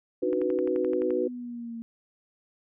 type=chord; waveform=sine; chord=B major; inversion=first; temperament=equal; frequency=311.1 / 370 / 493.9 Hz; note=D#4 / F#4 / B4; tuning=0 / 0 / 0 cents; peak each=-31 / -27 / -28 dBFS; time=0.22-1.28 s; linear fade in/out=10 ms
type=exponential sweep; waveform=sine; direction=down; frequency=295.5 to 228.1 Hz; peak=-34 dBFS; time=0.23-1.82 s; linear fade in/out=0 ms
type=click train; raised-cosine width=0.5 ms; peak=-28 dBFS; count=10; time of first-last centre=0.33-1.106 s; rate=11.6 Hz
effects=none